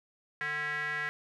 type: tone with band-pass filter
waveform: square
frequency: 149.5 Hz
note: D3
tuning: 31 cents sharp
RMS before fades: -34 dBFS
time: 0.41-1.09 s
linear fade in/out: 0 ms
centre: 1800 Hz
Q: 9.6
effects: none